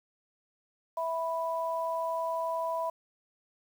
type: tone pair together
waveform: sine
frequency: 656.4 / 987.8 Hz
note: E5 / B5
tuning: -8 / 0 cents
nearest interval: perfect fifth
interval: 708 cents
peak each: -32 / -32 dBFS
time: 0.97-2.9 s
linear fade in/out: 5 ms
effects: 9-bit